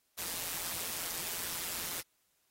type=noise with amplitude modulation; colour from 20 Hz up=white; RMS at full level=-35 dBFS; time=0.17-2.02 s; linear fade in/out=20 ms; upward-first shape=sine; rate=172 Hz; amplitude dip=75%; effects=white hiss -75 dBFS RMS until 2.5 s + AAC 48 kbps